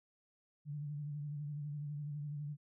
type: tone with vibrato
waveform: sine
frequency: 146.83 Hz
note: D3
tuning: in tune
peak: -39 dBFS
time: 0.65-2.57 s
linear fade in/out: 50 ms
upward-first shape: sine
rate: 12 Hz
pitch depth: 46 cents each way
effects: none